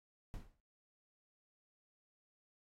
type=noise with exponential decay; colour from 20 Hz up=brown; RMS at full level=-42 dBFS; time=0.34-0.6 s; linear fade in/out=0 ms; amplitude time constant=56 ms; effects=noise-tail reverb RT60 0.1 s tail -17 dB re dry + AAC 48 kbps